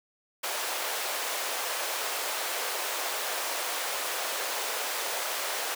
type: high-pass noise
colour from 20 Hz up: pink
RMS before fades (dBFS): -32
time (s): 0.43-5.75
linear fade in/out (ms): 10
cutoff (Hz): 490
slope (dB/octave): 24
effects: none